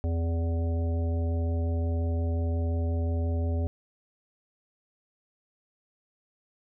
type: harmonic tone with a mistuned harmonic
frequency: 82.8 Hz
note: E2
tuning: 8 cents sharp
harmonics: 1 / 3 / 5 / 7 / 9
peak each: -25 / -36 / -40 / -40 / -46 dBFS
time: 0.04-3.67 s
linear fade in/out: 0 ms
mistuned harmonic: 3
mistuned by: +39 cents
effects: none